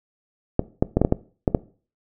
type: clicks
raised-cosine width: 2 ms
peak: -3 dBFS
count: 8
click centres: 0.594 / 0.825 / 0.97 / 1.016 / 1.049 / 1.124 / 1.478 / 1.548 s
effects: noise-tail reverb RT60 0.4 s tail -19 dB re dry